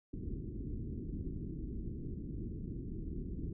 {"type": "low-pass noise", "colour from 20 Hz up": "pink", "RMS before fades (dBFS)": -41, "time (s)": [0.13, 3.53], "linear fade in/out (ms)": 5, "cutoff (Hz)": 370, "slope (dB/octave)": 48, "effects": []}